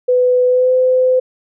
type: tone with pitch glide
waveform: sine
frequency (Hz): 499.4 to 510.8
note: B4 to C5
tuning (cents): +19 to -42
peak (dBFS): -9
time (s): 0.08-1.2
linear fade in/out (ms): 10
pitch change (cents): +39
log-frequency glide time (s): 0.47-0.73
effects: none